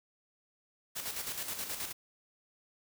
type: noise with tremolo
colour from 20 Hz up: white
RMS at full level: -37 dBFS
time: 0.95-1.93 s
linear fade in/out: 20 ms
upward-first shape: square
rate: 9.4 Hz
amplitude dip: 50%
effects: none